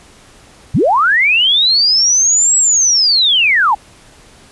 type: linear two-way sweep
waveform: sine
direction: up then down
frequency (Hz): 75.8 to 7790 to 767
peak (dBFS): -8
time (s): 0.74-3.75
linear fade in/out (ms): 10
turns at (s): 2.57
effects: pink hiss -43 dBFS RMS until 4.51 s + resampled to 24000 Hz